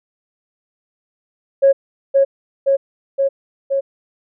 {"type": "tone with echo", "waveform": "sine", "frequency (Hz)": 548, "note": "C#5", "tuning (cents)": -20, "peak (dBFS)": -6, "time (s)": [1.62, 1.73], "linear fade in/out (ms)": 20, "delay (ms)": 520, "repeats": 4, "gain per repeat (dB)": -2, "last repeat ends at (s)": 3.81, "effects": ["tanh soft clip ceiling -3 dBFS"]}